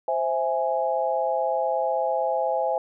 sine chord, C augmented, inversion none, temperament equal, 523.3 / 659.3 / 830.6 Hz, C5 / E5 / G#5, 0 / 0 / 0 cents, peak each -26 dBFS, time 0.08-2.78 s, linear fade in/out 2 ms, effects none

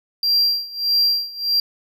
triangle tone with tremolo, 4742 Hz, D8, 16 cents sharp, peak -12 dBFS, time 0.23-1.6 s, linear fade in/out 2 ms, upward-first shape sine, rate 1.6 Hz, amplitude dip 90%, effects none

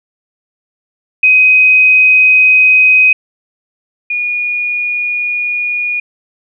sine tone pair in turn, 2516 / 2444 Hz, D#7 / D#7, +19 / -32 cents, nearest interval minor second, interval 51 cents, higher first, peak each -4 / -13 dBFS, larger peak first, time 1.23-3.13 / 4.1-6 s, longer neither, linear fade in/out 5 ms, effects none

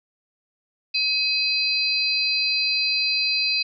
sine tone cluster, 2540 / 4076 / 4744 Hz, D#7 / C8 / D8, +35 / -46 / +17 cents, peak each -24 dBFS, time 0.94-3.63 s, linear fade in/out 10 ms, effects none

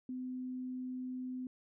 sine tone, 254.5 Hz, C4, 48 cents flat, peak -38 dBFS, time 0.09-1.47 s, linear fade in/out 2 ms, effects none

